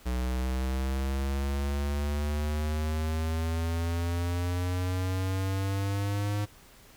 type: exponential sweep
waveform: square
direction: up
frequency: 61.74 to 103.83 Hz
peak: -28 dBFS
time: 0.05-6.46 s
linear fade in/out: 20 ms
effects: pink hiss -55 dBFS RMS until 6.96 s